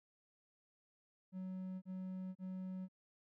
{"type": "tone bursts", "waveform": "triangle", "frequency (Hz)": 186.4, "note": "F#3", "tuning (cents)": 13, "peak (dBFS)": -40, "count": 3, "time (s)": [1.32, 2.886], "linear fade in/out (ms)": 50, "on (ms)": 500, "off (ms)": 33, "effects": []}